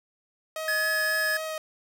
sawtooth tone with vibrato, 630 Hz, D#5, 21 cents sharp, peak -27 dBFS, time 0.56-1.58 s, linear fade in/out 2 ms, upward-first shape triangle, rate 3.7 Hz, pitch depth 12 cents each way
square tone, 1697 Hz, G#6, 37 cents sharp, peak -25 dBFS, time 0.68-1.37 s, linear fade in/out 2 ms
effects none

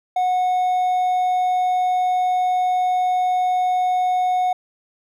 triangle tone with hard clipping, 732 Hz, F#5, 19 cents flat, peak -17 dBFS, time 0.16-4.53 s, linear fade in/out 5 ms, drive 5 dB, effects none

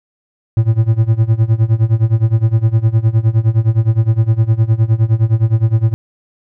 triangle tone with tremolo, 111.9 Hz, A2, 30 cents sharp, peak -4 dBFS, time 0.57-5.94 s, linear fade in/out 0 ms, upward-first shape sine, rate 9.7 Hz, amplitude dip 90%, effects none

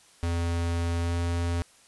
square tone with pitch glide, 85 to 85.69 Hz, F2 to F2, -46 to -32 cents, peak -26 dBFS, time 0.23-1.62 s, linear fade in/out 0 ms, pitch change +14 cents, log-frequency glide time 1.01-1.14 s, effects white hiss -57 dBFS RMS until 1.87 s + resampled to 24000 Hz

